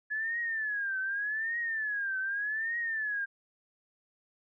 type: tone with vibrato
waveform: sine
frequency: 1700 Hz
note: G#6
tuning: 40 cents sharp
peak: -30 dBFS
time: 0.1-3.26 s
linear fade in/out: 20 ms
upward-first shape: triangle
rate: 0.84 Hz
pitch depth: 190 cents each way
effects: none